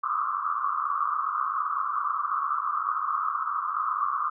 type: band-pass noise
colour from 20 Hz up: pink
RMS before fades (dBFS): -28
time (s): 0.03-4.3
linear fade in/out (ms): 10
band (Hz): 1100 to 1300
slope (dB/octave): 96
effects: none